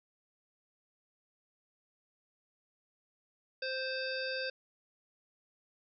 harmonic tone, 523 Hz, C5, 1 cent flat, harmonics 1 / 3 / 5 / 7 / 9 / 10, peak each -38 / -39 / -43 / -46 / -42 / -51 dBFS, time 3.62-4.5 s, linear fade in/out 5 ms, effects none

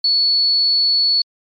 sine tone, 4418 Hz, C#8, 7 cents flat, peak -12 dBFS, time 0.04-1.22 s, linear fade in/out 5 ms, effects MP3 64 kbps

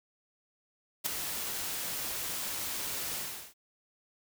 white noise with ADSR envelope, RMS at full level -28 dBFS, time 1.04-3.54 s, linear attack 23 ms, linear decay 5 ms, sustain -8 dB, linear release 370 ms, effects none

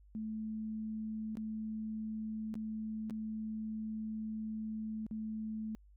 sine tone with dropouts, 218 Hz, A3, 16 cents flat, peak -37 dBFS, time 0.15-5.75 s, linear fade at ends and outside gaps 0 ms, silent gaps 1.354-1.371 / 2.541-2.554 / 3.098-3.107 / 5.065-5.111 s, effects added 50 Hz sine -58 dBFS peak until 5.96 s

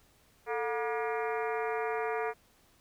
harmonic tone with a mistuned harmonic, 238.8 Hz, A#3, 42 cents sharp, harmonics 2 / 3 / 4 / 5 / 6 / 7 / 8 / 9 / 10, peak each -33 / -37 / -39 / -41 / -43 / -44 / -45 / -46 / -47 dBFS, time 0.46-2.34 s, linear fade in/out 50 ms, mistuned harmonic 2, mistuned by -130 cents, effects pink hiss -65 dBFS RMS until 2.8 s

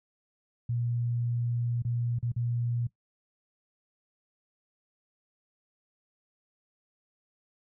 sine tone with dropouts, 119.3 Hz, A#2, 41 cents sharp, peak -27 dBFS, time 0.69-2.87 s, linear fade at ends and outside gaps 5 ms, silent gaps 1.822-1.849 / 2.188-2.227 / 2.319-2.362 s, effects noise-tail reverb RT60 0.1 s tail -18 dB re dry

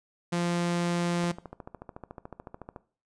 sawtooth tone, 173.3 Hz, F3, 13 cents flat, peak -22 dBFS, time 0.32-1.32 s, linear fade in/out 10 ms
click train, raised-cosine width 1 ms, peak -26 dBFS, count 22, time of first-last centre 1.24-2.762 s, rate 13.8 Hz
effects noise-tail reverb RT60 0.4 s tail -18 dB re dry + resampled to 22050 Hz

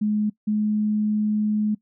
sine tone pair in turn, 211 / 211.9 Hz, G#3 / G#3, +28 / +35 cents, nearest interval unison, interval 7 cents, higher second, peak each -19 dBFS, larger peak neither, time 0.01-0.3 / 0.47-1.75 s, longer second, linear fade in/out 10 ms, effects noise-tail reverb RT60 0.1 s tail -21 dB re dry

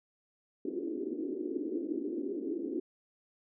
white band-pass noise, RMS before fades -36 dBFS, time 0.65-2.8 s, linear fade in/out 5 ms, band 270 to 380 Hz, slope 48 dB/octave, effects none

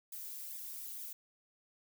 violet noise with flanger, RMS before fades -45 dBFS, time 0.12-1.13 s, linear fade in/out 5 ms, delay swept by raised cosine 0.69 to 2.79 ms, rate 2.3 Hz, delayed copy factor -0.7, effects none

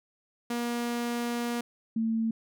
sawtooth / sine tone pair in turn, 238.2 / 224.8 Hz, A#3 / A3, +38 / +37 cents, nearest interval minor second, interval 101 cents, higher first, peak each -25 dBFS, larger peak neither, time 0.5-1.61 / 1.96-2.31 s, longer first, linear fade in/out 5 ms, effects none

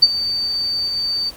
sine tone with ADSR envelope, 4587 Hz, D8, 42 cents flat, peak -3 dBFS, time 0.02-1.31 s, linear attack 10 ms, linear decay 37 ms, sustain -15 dB, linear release 26 ms, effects pink hiss -40 dBFS RMS until 1.36 s + Opus 24 kbps

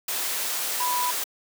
sine tone in noise, 987.8 Hz, B5, in tune, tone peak -24 dBFS, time 0.8-1.11 s, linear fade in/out 5 ms, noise white, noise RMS -28 dBFS, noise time 0.08-1.24 s, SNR +1 dB, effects high-pass 400 Hz 12 dB/octave

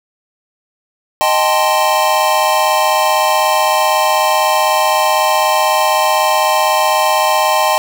square chord, A half-diminished seventh, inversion second, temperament equal, 622.3 / 784 / 880 / 1046.5 Hz, Eb5 / G5 / A5 / C6, 0 / 0 / 0 / 0 cents, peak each -17 dBFS, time 1.21-7.78 s, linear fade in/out 0 ms, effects none

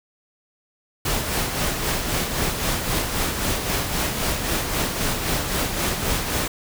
pink noise with tremolo, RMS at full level -22 dBFS, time 1.05-6.48 s, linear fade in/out 5 ms, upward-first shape sine, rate 3.8 Hz, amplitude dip 45%, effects none

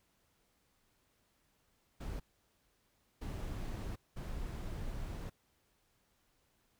brown noise bursts at uneven times, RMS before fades -41 dBFS, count 3, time 2-2.2 / 3.21-3.96 / 4.16-5.3 s, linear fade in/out 10 ms, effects pink hiss -75 dBFS RMS until 6.79 s

